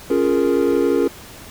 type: chord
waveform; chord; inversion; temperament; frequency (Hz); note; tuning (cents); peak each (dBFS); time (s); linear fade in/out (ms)
triangle; Bb minor seventh; first; equal; 277.2 / 349.2 / 415.3 / 466.2; Db4 / F4 / Ab4 / Bb4; 0 / 0 / 0 / 0; -18; 0.1-1.08; 5
effects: pink hiss -39 dBFS RMS until 1.5 s